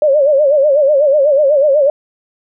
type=tone with vibrato; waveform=sine; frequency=574 Hz; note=D5; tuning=40 cents flat; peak=-7 dBFS; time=0.02-1.9 s; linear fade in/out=2 ms; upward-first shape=sine; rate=8.1 Hz; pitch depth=120 cents each way; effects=none